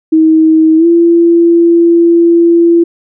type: tone with pitch glide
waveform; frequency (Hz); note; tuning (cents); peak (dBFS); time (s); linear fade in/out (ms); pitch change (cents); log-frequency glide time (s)
sine; 318 to 338.9; D#4 to E4; +38 to +48; -3; 0.12-2.84; 10; +110; 0.77-0.86
effects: none